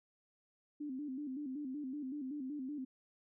sine tone with vibrato, 277.2 Hz, C#4, in tune, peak -39 dBFS, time 0.8-2.85 s, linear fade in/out 10 ms, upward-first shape square, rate 5.3 Hz, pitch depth 110 cents each way, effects none

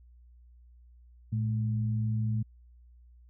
sine tone pair together, 112.7 / 212.3 Hz, A2 / G#3, +42 / +38 cents, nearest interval major seventh, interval 1096 cents, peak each -27 / -35 dBFS, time 1.32-2.43 s, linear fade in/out 10 ms, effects added 60 Hz sine -53 dBFS peak until 3.29 s

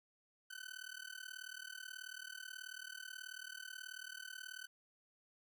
sawtooth tone with amplitude modulation, 1515 Hz, F#6, 40 cents sharp, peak -40 dBFS, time 0.5-4.67 s, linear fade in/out 10 ms, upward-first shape sine, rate 38.4 Hz, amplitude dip 95%, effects none

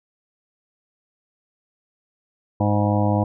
harmonic tone with a mistuned harmonic, 103.4 Hz, G#2, 7 cents flat, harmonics 1 / 2 / 3 / 5 / 6 / 7 / 8 / 9, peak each -20 / -23 / -25 / -27 / -28 / -28 / -29 / -30 dBFS, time 2.6-3.24 s, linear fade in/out 5 ms, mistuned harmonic 9, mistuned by +60 cents, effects none

